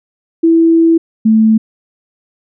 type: tone pair in turn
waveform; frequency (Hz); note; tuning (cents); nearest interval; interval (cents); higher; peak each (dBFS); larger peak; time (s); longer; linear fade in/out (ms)
sine; 329.6 / 220; E4 / A3; 0 / 0; perfect fifth; 700; first; -5; neither; 0.43-0.98 / 1.25-1.58; first; 10
effects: none